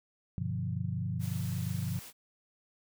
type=chord; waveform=sine; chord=G dominant seventh; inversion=none; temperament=equal; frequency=98 / 123.47 / 146.83 / 174.61 Hz; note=G2 / B2 / D3 / F3; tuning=0 / 0 / 0 / 0 cents; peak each=-36 / -36 / -39 / -37 dBFS; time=0.38-1.99 s; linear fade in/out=0 ms
type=noise; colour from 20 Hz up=white; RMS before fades=-48 dBFS; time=1.19-2.13 s; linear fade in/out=50 ms
effects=none